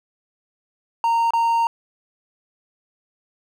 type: tone with dropouts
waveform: triangle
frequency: 924 Hz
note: A#5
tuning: 16 cents flat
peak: -14 dBFS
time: 1.04-1.67 s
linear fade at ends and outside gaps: 1 ms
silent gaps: 1.306-1.335 s
effects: none